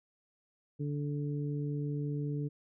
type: harmonic tone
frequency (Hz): 145.5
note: D3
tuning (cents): -16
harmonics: 1 / 2 / 3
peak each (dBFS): -33 / -39 / -43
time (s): 0.79-2.49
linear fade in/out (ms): 20
effects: none